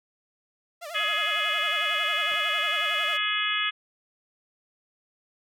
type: tone with vibrato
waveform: sawtooth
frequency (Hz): 637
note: D#5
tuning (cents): +41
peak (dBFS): -32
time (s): 0.81-3.18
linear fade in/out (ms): 20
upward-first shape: sine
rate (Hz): 11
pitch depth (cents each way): 160
type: harmonic tone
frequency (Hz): 420.5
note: G#4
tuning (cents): +22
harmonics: 3 / 4 / 5 / 6 / 7 / 8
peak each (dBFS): -31 / -31 / -31 / -31 / -31 / -31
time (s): 0.94-3.71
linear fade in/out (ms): 20
type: clicks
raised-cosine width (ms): 0.5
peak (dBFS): -29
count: 2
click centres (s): 2.318 / 2.338
effects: none